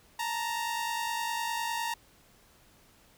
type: tone pair together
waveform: sawtooth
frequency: 885.2 / 935 Hz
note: A5 / A#5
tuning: +10 / +5 cents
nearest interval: minor second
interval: 95 cents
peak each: -33 / -28 dBFS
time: 0.19-1.94 s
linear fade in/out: 5 ms
effects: pink hiss -61 dBFS RMS until 3.17 s